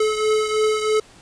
square beating tone pair, 430.5 / 433.6 Hz, A4 / A4, -38 / -25 cents, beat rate 3.1 Hz, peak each -19 / -25 dBFS, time 0-1 s, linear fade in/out 5 ms, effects pink hiss -48 dBFS RMS until 1.21 s + resampled to 22050 Hz

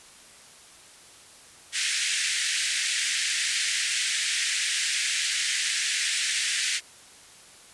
pink band-pass noise, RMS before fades -27 dBFS, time 1.72-6.81 s, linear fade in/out 50 ms, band 1700 to 9600 Hz, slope 48 dB/octave, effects white hiss -50 dBFS RMS until 7.73 s + resampled to 24000 Hz

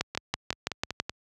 two click trains, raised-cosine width 0.2 ms, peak -15 / -9 dBFS, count 6 / 7, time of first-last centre 0.15-1.095 / 0.01-1 s, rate 5.29 / 6.06 Hz, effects high-pass 60 Hz 12 dB/octave

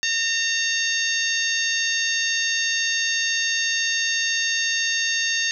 harmonic tone, 914 Hz, A#5, 34 cents flat, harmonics 2 / 3 / 4 / 5 / 6 / 7, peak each -25 / -27 / -28 / -29 / -32 / -27 dBFS, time 0.03-5.51 s, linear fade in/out 0 ms, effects none

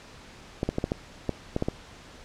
clicks, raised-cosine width 2 ms, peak -12 dBFS, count 9, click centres 0.631 / 0.69 / 0.784 / 0.841 / 0.919 / 1.293 / 1.564 / 1.624 / 1.685 s, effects pink hiss -48 dBFS RMS until 2.24 s + low-pass 6000 Hz 12 dB/octave

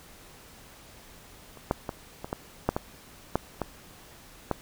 clicks, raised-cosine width 1 ms, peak -30 / -9 / -17 / -21 / -15 / -8 / -13 / -9 / -14 / -11 dBFS, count 10, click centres 1.573 / 1.711 / 1.892 / 2.245 / 2.329 / 2.69 / 2.765 / 3.356 / 3.617 / 4.513 s, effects pink hiss -51 dBFS RMS until 4.61 s

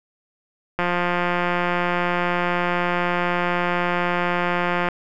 click train, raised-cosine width 0.5 ms, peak -7 dBFS, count 722, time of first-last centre 0.79-4.887 s, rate 176 Hz, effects none

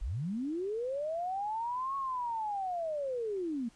sine linear two-way sweep, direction up then down, 32.93 to 1108.7 to 220.3 Hz, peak -32 dBFS, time 0.01-3.69 s, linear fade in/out 10 ms, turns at 1.96 s, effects pink hiss -63 dBFS RMS until 3.75 s + resampled to 22050 Hz

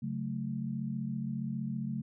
sine chord, F# minor, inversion second, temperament equal, 138.59 / 185 / 220 Hz, C#3 / F#3 / A3, 0 / 0 / 0 cents, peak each -37 / -39 / -36 dBFS, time 0.02-2.02 s, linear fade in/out 10 ms, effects none

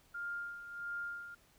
sine tone with tremolo, 1404 Hz, F6, 9 cents sharp, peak -37 dBFS, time 0.14-1.35 s, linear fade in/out 10 ms, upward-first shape sine, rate 1.5 Hz, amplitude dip 65%, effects pink hiss -67 dBFS RMS until 1.58 s

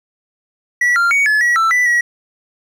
triangle tone with pitch steps, 1945 / 1389 / 2241 / 1715 / 1924 / 1331 / 1981 / 1918 Hz, B6 / F6 / C#7 / A6 / B6 / E6 / B6 / A#6, -27 / -10 / +18 / -45 / -46 / +16 / +5 / +49 cents, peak -9 dBFS, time 0.81-2.01 s, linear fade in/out 5 ms, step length 150 ms, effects none

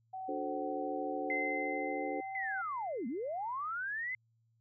sine tone with pitch glide, 756 to 773.2 Hz, F#5 to G5, +37 to -24 cents, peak -39 dBFS, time 0.13-2.62 s, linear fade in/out 10 ms, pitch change +39 cents, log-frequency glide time 1.31-2.02 s
sine chord, D dominant seventh, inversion none, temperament just, 293.7 / 367.1 / 440.5 / 528.6 Hz, D4 / F#4 / A4 / C5, 0 / -14 / +2 / +18 cents, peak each -40 / -43 / -42 / -40 dBFS, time 0.28-2.21 s, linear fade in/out 10 ms
sine tone with exponential decay, 2066 Hz, C7, 22 cents flat, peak -32 dBFS, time 1.3-3.74 s, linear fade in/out 2 ms, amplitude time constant 530 ms
sine linear two-way sweep, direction down then up, 2083 to 211.1 to 2083 Hz, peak -35 dBFS, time 2.35-4.15 s, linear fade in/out 2 ms, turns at 3.07 s
effects added 114 Hz sine -70 dBFS peak until 4.6 s

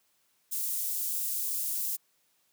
white high-pass noise, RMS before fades -32 dBFS, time 0.51-1.97 s, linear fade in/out 20 ms, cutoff 8800 Hz, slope 12 dB/octave, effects white hiss -71 dBFS RMS until 2.52 s + high-pass 100 Hz 12 dB/octave

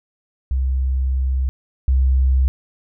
sine tone pair in turn, 65.41 / 65.41 Hz, C2 / C2, 0 / 0 cents, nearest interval unison, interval 0 cents, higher neither, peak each -16 / -12 dBFS, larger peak second, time 0.51-1.49 / 1.88-2.48 s, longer first, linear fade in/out 0 ms, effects none

